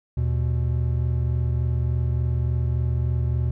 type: tone pair together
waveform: triangle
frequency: 77.78 / 121.22 Hz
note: D#2 / B2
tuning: 0 / -32 cents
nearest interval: minor sixth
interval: 768 cents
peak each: -21 dBFS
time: 0.17-3.51 s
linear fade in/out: 5 ms
effects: none